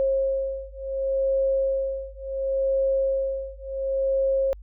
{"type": "beating tone pair", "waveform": "sine", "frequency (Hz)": [538, 538.7], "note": ["C5", "C#5"], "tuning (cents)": [48, -50], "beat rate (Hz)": 0.7, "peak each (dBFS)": -25, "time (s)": [0, 4.53], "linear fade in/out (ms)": 0, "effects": ["added 50 Hz sine -40 dBFS peak until 4.62 s"]}